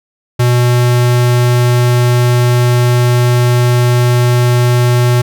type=tone; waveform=square; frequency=122.3 Hz; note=B2; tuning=16 cents flat; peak=-8 dBFS; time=0.39-5.22 s; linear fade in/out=10 ms; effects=none